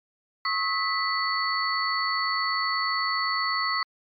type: tone cluster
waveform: sine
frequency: 1094 / 1282 / 1983 / 4452 Hz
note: C#6 / E6 / B6 / C#8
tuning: -23 / -49 / +7 / +7 cents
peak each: -29 dBFS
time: 0.45-3.83 s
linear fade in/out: 2 ms
effects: MP3 64 kbps